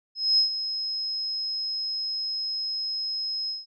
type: tone with ADSR envelope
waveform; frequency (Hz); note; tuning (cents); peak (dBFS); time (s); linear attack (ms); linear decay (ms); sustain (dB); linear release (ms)
sine; 5130; E8; -48; -16; 0.15-3.66; 230; 110; -11; 170
effects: none